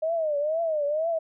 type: tone with vibrato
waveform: sine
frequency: 621 Hz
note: D#5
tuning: 3 cents flat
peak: -23 dBFS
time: 0.02-1.19 s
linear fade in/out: 10 ms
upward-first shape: triangle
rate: 2.1 Hz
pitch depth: 160 cents each way
effects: none